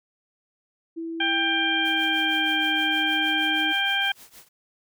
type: tone with pitch glide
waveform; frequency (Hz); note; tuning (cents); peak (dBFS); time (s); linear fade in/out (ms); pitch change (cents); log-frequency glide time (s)
sine; 329.6 to 311.1; E4 to D#4; 0 to 0; -29; 0.96-3.73; 20; -100; 1.36-2.58
type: harmonic tone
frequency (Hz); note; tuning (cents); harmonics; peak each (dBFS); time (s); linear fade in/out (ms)
792; G5; +18; 1 / 2 / 3 / 4; -30 / -25 / -28 / -25; 1.2-4.12; 5
type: noise with tremolo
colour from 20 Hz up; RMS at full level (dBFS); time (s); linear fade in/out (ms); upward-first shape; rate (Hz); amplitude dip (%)
white; -45; 1.84-4.49; 20; triangle; 6.4; 90
effects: none